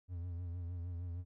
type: tone with vibrato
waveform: triangle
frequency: 87.31 Hz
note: F2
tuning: in tune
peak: -37 dBFS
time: 0.08-1.25 s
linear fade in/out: 50 ms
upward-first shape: triangle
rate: 6.5 Hz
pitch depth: 69 cents each way
effects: none